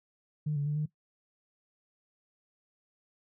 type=tone with pitch steps; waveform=sine; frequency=150.9 / 143.6 / 148.3 / 151.7 Hz; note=D3 / D3 / D3 / D#3; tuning=+47 / -39 / +17 / -44 cents; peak=-27 dBFS; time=0.46-0.86 s; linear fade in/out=10 ms; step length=100 ms; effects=noise-tail reverb RT60 0.1 s tail -18 dB re dry + tanh soft clip ceiling -23 dBFS